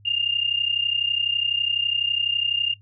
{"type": "tone pair together", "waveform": "sine", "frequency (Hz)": [2794, 2826], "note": ["F7", "F7"], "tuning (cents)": [0, 20], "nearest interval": "unison", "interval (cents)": 20, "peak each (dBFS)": -23, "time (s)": [0.05, 2.74], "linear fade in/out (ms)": 10, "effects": ["noise-tail reverb RT60 0.1 s tail -19 dB re dry", "added 102 Hz sine -49 dBFS peak until 2.81 s"]}